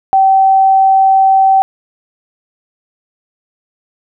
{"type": "tone", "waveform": "sine", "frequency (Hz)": 771, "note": "G5", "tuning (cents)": -29, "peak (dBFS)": -5, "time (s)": [0.13, 1.62], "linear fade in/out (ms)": 0, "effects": []}